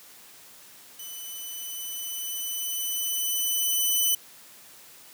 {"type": "tone with level ramp", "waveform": "5% pulse", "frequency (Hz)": 3003, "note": "F#7", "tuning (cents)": 25, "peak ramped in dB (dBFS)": [-29, -12], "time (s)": [0.99, 4.15], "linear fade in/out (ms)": 5, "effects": ["white hiss -50 dBFS RMS until 5.13 s", "high-pass 100 Hz 12 dB/octave"]}